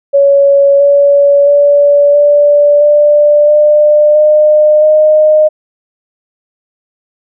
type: tone with pitch steps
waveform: sine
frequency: 560 / 567.5 / 575.1 / 582.8 / 590.6 / 598.5 / 606.5 / 614.6 Hz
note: C#5 / C#5 / D5 / D5 / D5 / D5 / D#5 / D#5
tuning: +18 / +41 / -36 / -13 / +10 / +33 / -44 / -21 cents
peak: -3 dBFS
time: 0.13-5.49 s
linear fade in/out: 20 ms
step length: 670 ms
effects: none